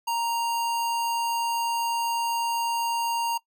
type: tone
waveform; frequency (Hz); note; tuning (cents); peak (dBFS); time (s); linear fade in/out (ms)
square; 932; A#5; -1; -25; 0.07-3.38; 10
effects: noise-tail reverb RT60 0.1 s tail -21 dB re dry